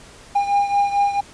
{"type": "beating tone pair", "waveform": "triangle", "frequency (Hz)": [806, 810.5], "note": ["G5", "G#5"], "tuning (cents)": [48, -42], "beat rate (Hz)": 4.5, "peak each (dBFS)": [-15, -20], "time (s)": [0.35, 1.21], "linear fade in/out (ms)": 10, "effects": ["pink hiss -44 dBFS RMS until 1.33 s", "resampled to 22050 Hz"]}